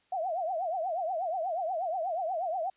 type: tone with vibrato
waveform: sine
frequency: 698 Hz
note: F5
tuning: 1 cent flat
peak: -29 dBFS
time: 0.12-2.7 s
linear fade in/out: 5 ms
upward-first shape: triangle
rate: 8.3 Hz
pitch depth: 220 cents each way
effects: white hiss -69 dBFS RMS until 2.76 s + resampled to 8000 Hz